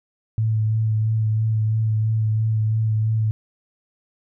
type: tone with vibrato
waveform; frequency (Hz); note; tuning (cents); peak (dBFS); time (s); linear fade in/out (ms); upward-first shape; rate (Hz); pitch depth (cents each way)
sine; 109.7; A2; -5; -17; 0.38-3.31; 0; sine; 3; 19
effects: none